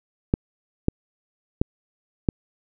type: clicks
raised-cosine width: 3 ms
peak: -5 dBFS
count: 4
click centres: 0.339 / 0.884 / 1.615 / 2.288 s
effects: none